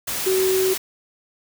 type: tone in noise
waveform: sine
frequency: 377.1 Hz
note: F#4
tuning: 33 cents sharp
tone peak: -17 dBFS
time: 0.26-0.74 s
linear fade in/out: 10 ms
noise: white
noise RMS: -26 dBFS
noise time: 0.07-0.78 s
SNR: +6 dB
effects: none